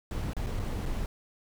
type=noise with dropouts; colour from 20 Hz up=brown; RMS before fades=-32 dBFS; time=0.11-1.06 s; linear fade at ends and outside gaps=1 ms; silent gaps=0.334-0.366 / 0.463-0.468 / 0.594-0.598 / 0.856-0.86 s; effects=none